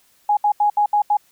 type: tone bursts at uneven times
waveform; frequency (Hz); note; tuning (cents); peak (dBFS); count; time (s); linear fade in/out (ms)
sine; 830.6; G#5; 0; -13; 6; 0.29-0.37 / 0.44-0.52 / 0.6-0.7 / 0.77-0.86 / 0.93-1.02 / 1.1-1.17; 5
effects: white hiss -58 dBFS RMS until 1.31 s